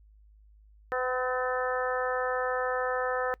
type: harmonic tone with a mistuned harmonic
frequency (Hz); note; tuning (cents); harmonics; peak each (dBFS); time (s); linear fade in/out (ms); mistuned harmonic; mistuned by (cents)
253.3; B3; +44; 2 / 3 / 4 / 5 / 6 / 7; -30 / -35 / -38 / -34 / -39 / -36; 0.92-3.34; 0; 5; +18
effects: noise-tail reverb RT60 0.1 s tail -24 dB re dry + added 52 Hz sine -54 dBFS peak until 3.4 s